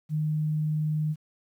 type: tone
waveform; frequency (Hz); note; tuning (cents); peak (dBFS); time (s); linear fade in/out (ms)
sine; 153.5; D#3; -23; -24; 0.09-1.16; 50
effects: 10-bit